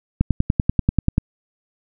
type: click train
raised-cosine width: 5 ms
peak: -3 dBFS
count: 11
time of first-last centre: 0.21-1.181 s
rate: 10.3 Hz
effects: none